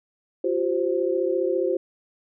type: chord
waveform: sine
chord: F suspended second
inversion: none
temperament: equal with one note detuned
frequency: 349.2 / 383.9 / 523.3 Hz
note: F4 / G4 / C5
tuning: 0 / -36 / 0 cents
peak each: -25 dBFS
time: 0.44-1.77 s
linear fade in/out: 5 ms
effects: none